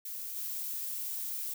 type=noise with level steps; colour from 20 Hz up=violet; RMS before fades=-40 / -37 dBFS; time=0.05-1.54 s; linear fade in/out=5 ms; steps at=0.36 s; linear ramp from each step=5 ms; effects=none